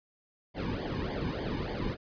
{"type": "noise with flanger", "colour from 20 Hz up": "brown", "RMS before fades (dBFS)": -34, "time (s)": [0.54, 1.97], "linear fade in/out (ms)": 50, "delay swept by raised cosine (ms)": [0.74, 1.54], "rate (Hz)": 3.4, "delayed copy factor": -0.9, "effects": ["resampled to 11025 Hz"]}